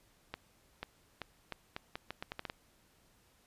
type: accelerating click train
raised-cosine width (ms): 0.3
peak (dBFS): -23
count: 12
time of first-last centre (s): 0.34-2.499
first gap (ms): 490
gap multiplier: 0.79
effects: pink hiss -68 dBFS RMS until 3.46 s + resampled to 32000 Hz